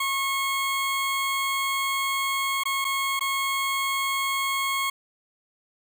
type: tone with dropouts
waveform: 20% pulse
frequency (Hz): 1090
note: C#6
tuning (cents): -29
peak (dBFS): -19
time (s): 0-4.9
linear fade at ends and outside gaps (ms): 5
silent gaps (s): 2.636-2.654 / 2.845-2.849 / 3.194-3.208
effects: none